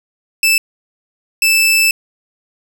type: tone bursts at uneven times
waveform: sawtooth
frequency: 2637 Hz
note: E7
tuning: in tune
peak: -6 dBFS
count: 2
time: 0.43-0.58 / 1.42-1.91 s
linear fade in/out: 2 ms
effects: none